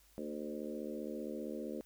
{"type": "harmonic tone with a mistuned harmonic", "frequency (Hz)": 75.2, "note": "D2", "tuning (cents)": 42, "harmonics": [3, 4, 5, 6, 7, 8], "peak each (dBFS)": [-44, -45, -46, -49, -46, -52], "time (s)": [0.18, 1.81], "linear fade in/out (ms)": 0, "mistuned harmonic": 7, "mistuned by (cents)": -15, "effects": ["added 50 Hz sine -67 dBFS peak until 1.85 s", "white hiss -67 dBFS RMS until 1.85 s"]}